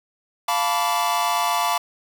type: chord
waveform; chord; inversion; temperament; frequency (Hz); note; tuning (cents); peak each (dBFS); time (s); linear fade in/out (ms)
45% pulse; B half-diminished seventh; second; equal with one note detuned; 698.5 / 880 / 987.8 / 1154.5; F5 / A5 / B5 / D6; 0 / 0 / 0 / -30; -25; 0.48-1.78; 5
effects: none